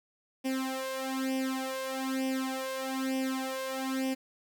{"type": "tone with flanger", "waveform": "sawtooth", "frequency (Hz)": 263.6, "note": "C4", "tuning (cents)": 13, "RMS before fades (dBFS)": -33, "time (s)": [0.44, 4.15], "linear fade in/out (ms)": 20, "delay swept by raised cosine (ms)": [0.36, 1.86], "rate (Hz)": 1.1, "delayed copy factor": 0.9, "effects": ["9-bit"]}